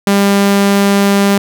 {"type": "tone", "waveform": "sawtooth", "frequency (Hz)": 199.6, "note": "G3", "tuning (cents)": 32, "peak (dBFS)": -4, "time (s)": [0.07, 1.38], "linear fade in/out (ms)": 2, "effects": []}